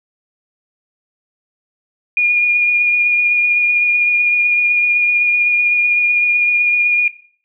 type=tone with vibrato; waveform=sine; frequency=2432 Hz; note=D#7; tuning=40 cents flat; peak=-10 dBFS; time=2.17-7.08 s; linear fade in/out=2 ms; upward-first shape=sine; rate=7.9 Hz; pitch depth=14 cents each way; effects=noise-tail reverb RT60 0.5 s tail -18 dB re dry